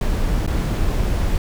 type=noise with dropouts; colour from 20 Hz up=brown; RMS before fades=-19 dBFS; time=0.01-1.38 s; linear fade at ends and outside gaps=2 ms; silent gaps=0.465-0.475 s; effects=none